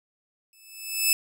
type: tone with exponential growth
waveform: 10% pulse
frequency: 2615 Hz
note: E7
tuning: 15 cents flat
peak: -8 dBFS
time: 0.53-1.13 s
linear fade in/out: 1 ms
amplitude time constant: 130 ms
effects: none